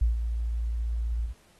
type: tone with ADSR envelope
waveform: sine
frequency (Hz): 57.2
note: A#1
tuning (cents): -32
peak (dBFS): -18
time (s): 0.01-1.34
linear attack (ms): 8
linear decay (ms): 140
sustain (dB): -8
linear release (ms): 55
effects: pink hiss -61 dBFS RMS until 1.59 s + AAC 32 kbps